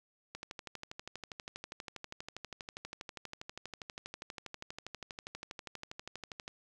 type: click train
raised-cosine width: 0.2 ms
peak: -25 dBFS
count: 77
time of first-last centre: 0.35-6.479 s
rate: 12.4 Hz
effects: none